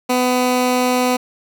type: tone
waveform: 15% pulse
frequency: 250.6 Hz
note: B3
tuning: 25 cents sharp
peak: -8 dBFS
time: 0.09-1.17 s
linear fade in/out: 10 ms
effects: none